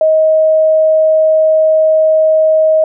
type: tone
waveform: sine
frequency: 630 Hz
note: D#5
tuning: 21 cents sharp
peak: -6 dBFS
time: 0.01-2.84 s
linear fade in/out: 2 ms
effects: none